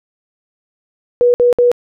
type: tone bursts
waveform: sine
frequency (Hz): 486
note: B4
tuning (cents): -28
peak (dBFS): -7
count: 3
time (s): 1.21-1.716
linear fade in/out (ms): 0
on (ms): 130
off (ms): 58
effects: none